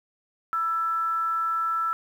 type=tone with frequency modulation; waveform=sine; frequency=1330 Hz; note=E6; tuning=15 cents sharp; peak=-23 dBFS; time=0.53-1.93 s; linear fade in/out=0 ms; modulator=355 Hz; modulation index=0.21; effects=9-bit